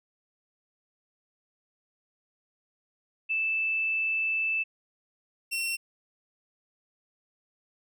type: tone pair in turn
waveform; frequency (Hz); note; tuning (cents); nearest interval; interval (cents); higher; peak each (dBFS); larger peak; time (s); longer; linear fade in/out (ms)
sine / sawtooth; 2637 / 2716; E7 / F7; 0 / -49; minor second; 51; second; -25; neither; 3.29-4.64 / 5.51-5.77; first; 20
effects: none